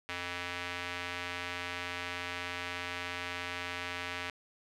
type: tone with band-pass filter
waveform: square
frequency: 88.3 Hz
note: F2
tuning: 20 cents sharp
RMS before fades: -39 dBFS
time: 0.09-4.3 s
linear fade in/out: 0 ms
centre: 2300 Hz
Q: 1.4
effects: none